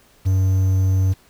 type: tone with quantisation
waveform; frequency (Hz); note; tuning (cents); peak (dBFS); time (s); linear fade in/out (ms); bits
triangle; 94.7; F#2; +41; -12; 0.25-1.14; 20; 7
effects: pink hiss -54 dBFS RMS until 1.29 s